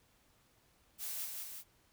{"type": "noise with echo", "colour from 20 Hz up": "blue", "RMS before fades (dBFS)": -41, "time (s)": [0.98, 1.28], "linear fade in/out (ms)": 50, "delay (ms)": 180, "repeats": 2, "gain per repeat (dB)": -3, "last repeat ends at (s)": 1.64, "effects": ["pink hiss -70 dBFS RMS until 1.92 s"]}